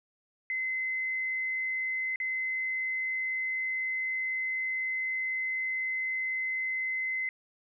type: tone with dropouts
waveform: sine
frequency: 2051 Hz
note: C7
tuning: 35 cents flat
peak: -29 dBFS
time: 0.5-7.29 s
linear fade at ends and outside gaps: 1 ms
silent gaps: 2.159-2.201 s
effects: none